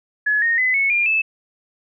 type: tone with pitch steps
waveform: sine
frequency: 1699 / 1852.8 / 2020 / 2203 / 2403 / 2620 Hz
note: G#6 / A#6 / B6 / C#7 / D7 / E7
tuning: +39 / -11 / +39 / -11 / +39 / -11 cents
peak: -15 dBFS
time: 0.26-1.22 s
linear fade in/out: 10 ms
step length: 160 ms
effects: none